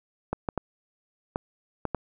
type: clicks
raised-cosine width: 1 ms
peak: -13 dBFS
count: 6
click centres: 0.33 / 0.488 / 0.577 / 1.359 / 1.853 / 1.947 s
effects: none